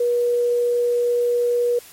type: tone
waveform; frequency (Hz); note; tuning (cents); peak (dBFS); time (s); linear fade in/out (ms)
sine; 481.9; B4; -43; -16; 0-1.79; 5
effects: white hiss -44 dBFS RMS until 1.92 s + MP3 64 kbps